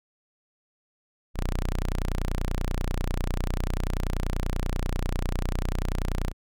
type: tone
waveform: sawtooth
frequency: 30.25 Hz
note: B0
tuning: 35 cents flat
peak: -21 dBFS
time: 1.34-6.33 s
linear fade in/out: 50 ms
effects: none